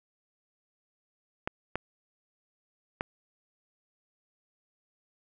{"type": "clicks", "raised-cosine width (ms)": 0.5, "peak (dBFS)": -15, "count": 3, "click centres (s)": [1.475, 1.756, 3.009], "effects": []}